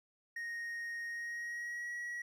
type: tone with pitch glide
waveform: triangle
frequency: 1864.7 to 1917.1 Hz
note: A#6 to A#6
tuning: 0 to +48 cents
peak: -37 dBFS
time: 0.36-2.22 s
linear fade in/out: 5 ms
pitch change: +48 cents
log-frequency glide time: 1.07-1.91 s
effects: none

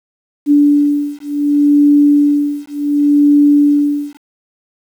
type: beating tone pair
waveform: sine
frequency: 290 / 290.68 Hz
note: D4 / D4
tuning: -22 / -18 cents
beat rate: 0.68 Hz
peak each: -11 dBFS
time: 0.46-4.18 s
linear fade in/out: 50 ms
effects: 7-bit

